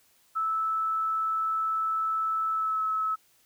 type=tone with pitch glide; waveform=sine; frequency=1311 to 1295.2 Hz; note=E6 to E6; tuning=-10 to -31 cents; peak=-25 dBFS; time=0.35-3.16 s; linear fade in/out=20 ms; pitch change=-21 cents; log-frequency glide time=2.52-2.83 s; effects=white hiss -64 dBFS RMS until 3.45 s